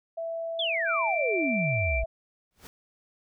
sine tone with pitch glide, 662 to 653.3 Hz, E5 to E5, +7 to -16 cents, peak -30 dBFS, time 0.17-2.06 s, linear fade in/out 10 ms, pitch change -23 cents, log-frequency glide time 0.9-1.26 s
sine exponential sweep, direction down, 3566 to 51.4 Hz, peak -26 dBFS, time 0.59-2.04 s, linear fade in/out 5 ms
sine tone, 2349 Hz, D7, in tune, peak -28 dBFS, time 0.85-2.03 s, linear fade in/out 50 ms
pink noise with exponential growth, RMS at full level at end -42 dBFS, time 2.51-2.67 s, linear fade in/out 0 ms, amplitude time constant 33 ms
effects none

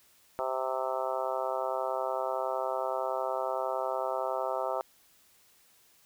harmonic tone, 130.81 Hz, C3, in tune, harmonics 3 / 4 / 5 / 6 / 7 / 8 / 9 / 10, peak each -40 / -35 / -34 / -38 / -37 / -44 / -41 / -40 dBFS, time 0.39-4.81 s, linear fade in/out 0 ms, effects white hiss -63 dBFS RMS until 6.05 s

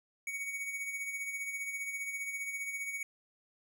square tone with tremolo, 2240 Hz, C#7, 18 cents sharp, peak -35 dBFS, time 0.27-3.03 s, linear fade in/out 2 ms, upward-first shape sine, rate 15 Hz, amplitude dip 50%, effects none

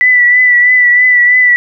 sine tone with vibrato, 1975.5 Hz, B6, in tune, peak -4 dBFS, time 0.01-1.56 s, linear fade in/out 0 ms, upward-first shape triangle, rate 3.1 Hz, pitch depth 35 cents each way, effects none

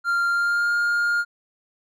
triangle tone with pitch glide, 1391 to 1413.7 Hz, F6 to F6, -7 to +21 cents, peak -17 dBFS, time 0.04-1.25 s, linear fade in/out 50 ms, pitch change +28 cents, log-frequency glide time 0.29-0.73 s, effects none

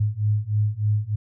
sine beating tone pair, 103.83 / 107.13 Hz, G#2 / A2, 0 / -46 cents, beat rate 3.3 Hz, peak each -23 / -22 dBFS, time 0-1.16 s, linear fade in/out 10 ms, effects none

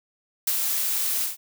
blue noise with ADSR envelope, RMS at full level -22 dBFS, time 0.47-1.37 s, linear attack 5 ms, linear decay 47 ms, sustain -3 dB, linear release 140 ms, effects none

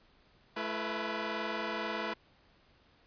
10% pulse tone cluster, 217.1 / 335.7 / 492.4 Hz, A3 / E4 / B4, -23 / +32 / -5 cents, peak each -30 dBFS, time 0.56-2.14 s, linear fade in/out 10 ms, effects pink hiss -65 dBFS RMS until 3.06 s + resampled to 11025 Hz

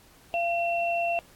sine tone pair together, 686 / 2714 Hz, F5 / E7, -31 / +50 cents, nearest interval 2 octaves, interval 2381 cents, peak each -25 / -30 dBFS, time 0.34-1.19 s, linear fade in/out 0 ms, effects pink hiss -56 dBFS RMS until 1.35 s + AAC 64 kbps

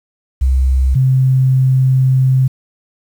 sine tone pair in turn, 65.41 / 130.82 Hz, C2 / C3, 0 / 0 cents, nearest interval octave, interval 1200 cents, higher second, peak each -9 / -8 dBFS, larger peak second, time 0.41-0.95 / 0.95-2.48 s, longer second, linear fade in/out 10 ms, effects 7-bit

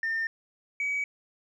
sine tone pair in turn, 1809 / 2272 Hz, A6 / C#7, +48 / +42 cents, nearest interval major third, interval 394 cents, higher second, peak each -25 dBFS, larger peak neither, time 0.03-0.27 / 0.8-1.04 s, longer neither, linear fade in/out 2 ms, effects tanh soft clip ceiling -24 dBFS + 11-bit

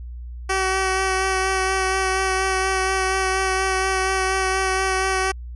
10% pulse tone with vibrato, 380 Hz, F#4, 46 cents sharp, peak -11 dBFS, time 0.49-5.32 s, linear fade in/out 10 ms, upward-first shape sine, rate 4.2 Hz, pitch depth 14 cents each way, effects added 60 Hz sine -31 dBFS peak until 5.55 s + resampled to 24000 Hz

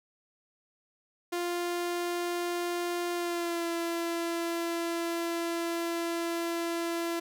sawtooth tone with pitch glide, 349.2 to 337.7 Hz, F4 to E4, 0 to +42 cents, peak -26 dBFS, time 1.32-7.2 s, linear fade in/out 10 ms, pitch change -58 cents, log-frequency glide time 3.14-3.67 s, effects none

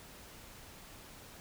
silence, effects pink hiss -53 dBFS RMS until 1.4 s

